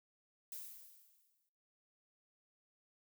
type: noise with exponential decay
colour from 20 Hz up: violet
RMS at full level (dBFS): -45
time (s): 0.52-1.49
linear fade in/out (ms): 1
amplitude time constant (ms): 210
effects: noise-tail reverb RT60 0.8 s tail -21 dB re dry